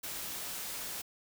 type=noise; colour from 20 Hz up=white; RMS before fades=-40 dBFS; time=0.03-1.02 s; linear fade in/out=10 ms; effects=none